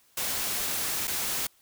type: noise with dropouts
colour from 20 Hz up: white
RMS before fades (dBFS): -30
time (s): 0.17-1.47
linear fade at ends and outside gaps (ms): 5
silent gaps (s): 1.073-1.077
effects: white hiss -63 dBFS RMS until 1.61 s